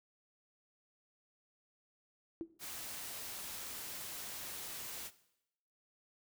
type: tone with exponential decay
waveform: sine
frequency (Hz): 331.3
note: E4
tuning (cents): +9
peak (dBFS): -34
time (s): 2.41-2.51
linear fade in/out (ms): 0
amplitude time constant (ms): 20
type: noise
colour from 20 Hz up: white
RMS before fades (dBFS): -45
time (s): 2.59-5.11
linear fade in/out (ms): 50
effects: noise-tail reverb RT60 0.8 s tail -17 dB re dry